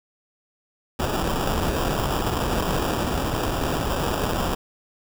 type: noise with sample-and-hold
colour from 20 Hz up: pink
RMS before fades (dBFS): -24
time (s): 0.99-4.55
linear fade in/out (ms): 5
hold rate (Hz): 2100
effects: none